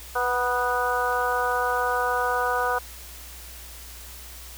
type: harmonic tone with a mistuned harmonic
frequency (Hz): 246.9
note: B3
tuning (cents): 0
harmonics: 2 / 3 / 4 / 5 / 6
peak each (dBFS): -28 / -28 / -28 / -28 / -28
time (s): 0.15-2.79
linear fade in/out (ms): 10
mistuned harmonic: 4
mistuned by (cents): -18
effects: added 60 Hz sine -43 dBFS peak until 4.57 s + white hiss -43 dBFS RMS until 4.57 s